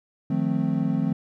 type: chord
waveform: triangle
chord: F dominant seventh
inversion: third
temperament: equal with one note detuned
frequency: 155.56 / 178.7 / 220 / 261.6 Hz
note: Eb3 / F3 / A3 / C4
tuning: 0 / +40 / 0 / 0 cents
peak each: -25 dBFS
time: 0.3-1.13 s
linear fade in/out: 5 ms
effects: none